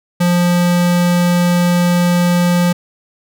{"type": "tone", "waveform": "square", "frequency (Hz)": 175.7, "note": "F3", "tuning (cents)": 11, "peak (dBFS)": -11, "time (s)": [0.2, 2.73], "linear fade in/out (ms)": 10, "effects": []}